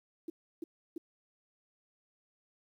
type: tone bursts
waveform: sine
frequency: 331.1 Hz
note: E4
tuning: 8 cents sharp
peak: -36 dBFS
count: 3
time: 0.28-0.98 s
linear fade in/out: 5 ms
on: 20 ms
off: 320 ms
effects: 11-bit